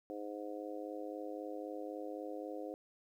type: harmonic tone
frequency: 103.83 Hz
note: G#2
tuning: in tune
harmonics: 3 / 4 / 5 / 6 / 7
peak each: -45 / -48 / -45 / -53 / -51 dBFS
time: 0.1-2.74 s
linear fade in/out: 0 ms
effects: 12-bit